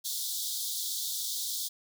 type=high-pass noise; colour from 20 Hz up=pink; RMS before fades=-34 dBFS; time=0.04-1.69 s; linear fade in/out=20 ms; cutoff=3400 Hz; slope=96 dB/octave; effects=none